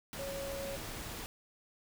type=tone in noise; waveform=sine; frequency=552 Hz; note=C#5; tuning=7 cents flat; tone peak=-39 dBFS; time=0.19-0.76 s; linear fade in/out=0 ms; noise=pink; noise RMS=-43 dBFS; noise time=0.13-1.26 s; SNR=+1 dB; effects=none